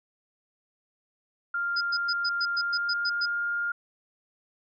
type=tone with pitch glide; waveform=sine; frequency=1396.9 to 1409.9 Hz; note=F6 to F6; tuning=0 to +16 cents; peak=-26 dBFS; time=1.54-3.72 s; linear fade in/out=5 ms; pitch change=+16 cents; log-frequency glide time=2.6-3.13 s
type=tone bursts; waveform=sine; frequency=4997 Hz; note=D#8; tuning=7 cents sharp; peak=-26 dBFS; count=10; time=1.76-3.26 s; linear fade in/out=10 ms; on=51 ms; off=110 ms
effects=none